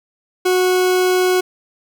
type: tone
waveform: 40% pulse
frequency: 367 Hz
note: F#4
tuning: 14 cents flat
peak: -12 dBFS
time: 0.45-1.41 s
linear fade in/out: 10 ms
effects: none